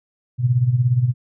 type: tone with tremolo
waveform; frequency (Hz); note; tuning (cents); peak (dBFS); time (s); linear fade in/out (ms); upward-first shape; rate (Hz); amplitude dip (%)
sine; 123.47; B2; 0; -11; 0.38-1.14; 50; sine; 17; 70
effects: none